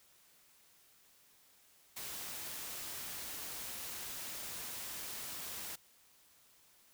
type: noise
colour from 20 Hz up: white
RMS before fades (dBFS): -44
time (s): 1.96-5.76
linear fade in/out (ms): 10
effects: white hiss -66 dBFS RMS until 6.93 s